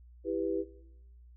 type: chord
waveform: sine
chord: E minor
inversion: none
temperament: just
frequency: 329.6 / 395.6 / 494.4 Hz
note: E4 / G4 / B4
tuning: 0 / +16 / +2 cents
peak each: -34 dBFS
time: 0.24-0.65 s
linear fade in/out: 50 ms
effects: noise-tail reverb RT60 0.9 s tail -19 dB re dry + added 60 Hz sine -52 dBFS peak until 1.36 s